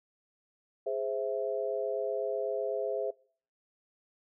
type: chord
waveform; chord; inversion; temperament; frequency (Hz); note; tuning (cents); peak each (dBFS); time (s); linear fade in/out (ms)
sine; Ab augmented; none; equal; 415.3 / 523.3 / 659.3; Ab4 / C5 / E5; 0 / 0 / 0; -34; 0.86-3.11; 10
effects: noise-tail reverb RT60 0.5 s tail -24 dB re dry